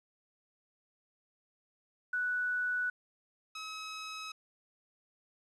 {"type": "tone pair in turn", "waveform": ["sine", "15% pulse"], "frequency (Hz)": [1480, 1280.2], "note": ["F#6", "D#6"], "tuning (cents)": [0, 49], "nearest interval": "minor third", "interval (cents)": 251, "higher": "first", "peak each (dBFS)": [-30, -34], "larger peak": "first", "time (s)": [[2.13, 2.9], [3.55, 4.32]], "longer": "neither", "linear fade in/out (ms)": 5, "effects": ["resampled to 24000 Hz", "11-bit"]}